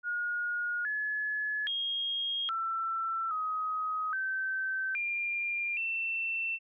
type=tone with pitch steps; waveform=sine; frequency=1437 / 1707 / 3255 / 1338 / 1261 / 1545 / 2396 / 2685 Hz; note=F6 / G#6 / G#7 / E6 / D#6 / G6 / D7 / E7; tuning=+49 / +47 / -36 / +25 / +23 / -26 / +34 / +31 cents; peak=-30 dBFS; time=0.03-6.59 s; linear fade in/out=50 ms; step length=820 ms; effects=none